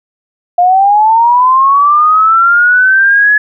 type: linear sweep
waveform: sine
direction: up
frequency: 698.5 to 1707 Hz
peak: -4 dBFS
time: 0.58-3.38 s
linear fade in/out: 5 ms
effects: none